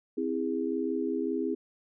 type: chord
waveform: sine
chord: C augmented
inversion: none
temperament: just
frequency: 261.6 / 327 / 408.8 Hz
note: C4 / E4 / G#4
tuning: 0 / -14 / -27 cents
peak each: -32 dBFS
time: 0.17-1.55 s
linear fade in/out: 10 ms
effects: none